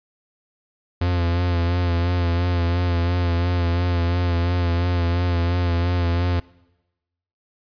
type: tone with vibrato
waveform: 45% pulse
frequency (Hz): 87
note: F2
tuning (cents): -6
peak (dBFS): -18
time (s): 1.01-6.4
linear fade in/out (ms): 5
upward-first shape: sine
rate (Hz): 2.9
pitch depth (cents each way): 35
effects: noise-tail reverb RT60 1.0 s tail -22 dB re dry + resampled to 11025 Hz